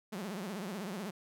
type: tone with vibrato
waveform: sawtooth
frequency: 196 Hz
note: G3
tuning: in tune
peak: -34 dBFS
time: 0.12-1.11 s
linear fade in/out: 10 ms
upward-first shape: triangle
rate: 16 Hz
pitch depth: 250 cents each way
effects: none